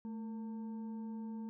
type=tone with frequency modulation; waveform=sine; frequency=220 Hz; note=A3; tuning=in tune; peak=-40 dBFS; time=0.05-1.49 s; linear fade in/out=0 ms; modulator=684 Hz; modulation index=0.31; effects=none